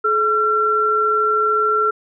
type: tone pair together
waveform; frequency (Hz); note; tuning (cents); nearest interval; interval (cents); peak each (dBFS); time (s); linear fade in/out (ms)
sine; 427.6 / 1358.8; A4 / F6; -49 / -48; octave + minor sixth; 2001; -20 / -15; 0.04-1.91; 10
effects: none